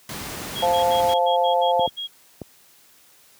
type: noise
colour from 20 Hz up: pink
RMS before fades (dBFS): -32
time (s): 0.09-1.14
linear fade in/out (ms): 2
type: tone bursts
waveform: sine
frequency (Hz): 3282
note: G#7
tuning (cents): -21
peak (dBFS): -27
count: 9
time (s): 0.55-2.076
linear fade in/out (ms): 20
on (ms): 110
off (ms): 67
type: chord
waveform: sine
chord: F major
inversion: second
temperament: just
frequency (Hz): 523.8 / 698.5 / 873.1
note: C5 / F5 / A5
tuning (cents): +2 / 0 / -14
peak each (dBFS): -21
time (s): 0.62-1.87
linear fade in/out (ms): 10
type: clicks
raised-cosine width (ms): 2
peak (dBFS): -18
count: 3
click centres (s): 1.795 / 1.876 / 2.417
effects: white hiss -54 dBFS RMS until 3.39 s + high-pass 80 Hz 12 dB/octave